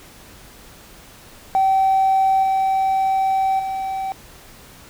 triangle tone with level steps, 770 Hz, G5, 31 cents flat, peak -10 / -13 / -20 dBFS, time 1.55-4.12 s, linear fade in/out 0 ms, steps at 2.43 / 3.59 s, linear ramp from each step 5 ms, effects tanh soft clip ceiling -10 dBFS + pink hiss -44 dBFS RMS until 4.89 s

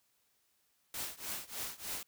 white noise with tremolo, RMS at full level -38 dBFS, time 0.94-2.03 s, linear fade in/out 2 ms, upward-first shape triangle, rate 3.3 Hz, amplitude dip 95%, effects white hiss -75 dBFS RMS until 2.07 s

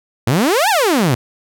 sawtooth exponential two-way sweep, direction up then down, 106.7 to 934 to 112.2 Hz, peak -8 dBFS, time 0.27-1.15 s, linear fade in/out 5 ms, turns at 0.69 s, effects none

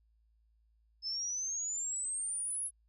sine exponential sweep, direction up, 5180 to 10790 Hz, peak -34 dBFS, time 1.02-2.71 s, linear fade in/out 50 ms, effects added 55 Hz sine -67 dBFS peak until 2.88 s

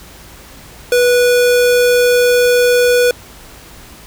square tone, 489.7 Hz, B4, 15 cents flat, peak -9 dBFS, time 0.92-3.11 s, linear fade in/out 2 ms, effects added 54 Hz sine -43 dBFS peak until 4.06 s + pink hiss -38 dBFS RMS until 4.06 s

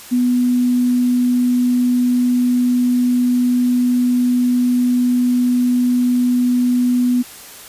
sine tone, 246.9 Hz, B3, in tune, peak -12 dBFS, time 0.11-7.23 s, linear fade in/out 20 ms, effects white hiss -37 dBFS RMS until 7.68 s + resampled to 32000 Hz

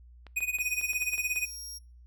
clicks, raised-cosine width 0.3 ms, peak -32 dBFS, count 9, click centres 0.267 / 0.406 / 0.586 / 0.813 / 0.933 / 1.023 / 1.135 / 1.18 / 1.361 s
square tone with tremolo, 2489 Hz, D#7, in tune, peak -26 dBFS, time 0.36-1.46 s, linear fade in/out 10 ms, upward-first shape sine, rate 17 Hz, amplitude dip 85%
25% pulse tone, 5600 Hz, F8, 4 cents sharp, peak -35 dBFS, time 0.6-1.79 s, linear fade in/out 20 ms
effects noise-tail reverb RT60 0.4 s tail -23 dB re dry + added 60 Hz sine -50 dBFS peak until 2.06 s

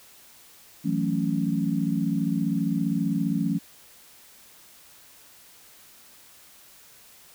sine chord, F# minor seventh, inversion third, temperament equal, 164.81 / 185 / 220 / 277.2 Hz, E3 / F#3 / A3 / C#4, 0 / 0 / 0 / 0 cents, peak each -28 dBFS, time 0.84-3.59 s, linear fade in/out 20 ms, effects white hiss -52 dBFS RMS until 7.34 s

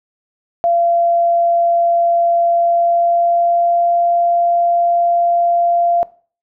sine tone with pitch glide, 685 to 690.6 Hz, F5 to F5, -34 to -20 cents, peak -11 dBFS, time 0.64-6.03 s, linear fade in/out 0 ms, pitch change +14 cents, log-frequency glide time 2.51-3.89 s, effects noise-tail reverb RT60 0.4 s tail -19 dB re dry

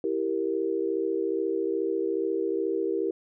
sine chord, E diminished, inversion none, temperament equal, 329.6 / 392 / 466.2 Hz, E4 / G4 / Bb4, 0 / 0 / 0 cents, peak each -30 / -28 / -30 dBFS, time 0.04-3.11 s, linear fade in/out 2 ms, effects none

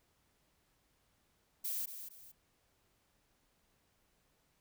violet noise with echo, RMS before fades -38 dBFS, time 1.64-1.86 s, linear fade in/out 10 ms, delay 230 ms, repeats 2, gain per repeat -9 dB, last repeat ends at 2.32 s, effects pink hiss -75 dBFS RMS until 4.6 s

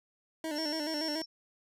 25% pulse tone with vibrato, 308.1 Hz, D#4, 17 cents flat, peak -30 dBFS, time 0.44-1.22 s, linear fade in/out 2 ms, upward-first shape square, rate 7 Hz, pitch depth 67 cents each way
sine tone with tremolo, 5450 Hz, F8, 43 cents flat, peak -34 dBFS, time 0.55-1.26 s, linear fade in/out 20 ms, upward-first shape triangle, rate 2.5 Hz, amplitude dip 50%
effects resampled to 32000 Hz

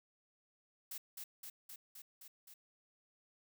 blue noise with echo, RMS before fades -45 dBFS, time 0.91-0.98 s, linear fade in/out 5 ms, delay 260 ms, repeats 6, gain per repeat -2 dB, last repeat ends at 2.54 s, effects none

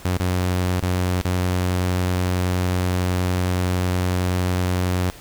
sawtooth tone with dropouts, 90.8 Hz, F#2, 32 cents flat, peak -15 dBFS, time 0.05-5.1 s, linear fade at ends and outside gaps 0 ms, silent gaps 0.173-0.2 / 0.801-0.827 / 1.212-1.25 s, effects pink hiss -43 dBFS RMS until 5.2 s

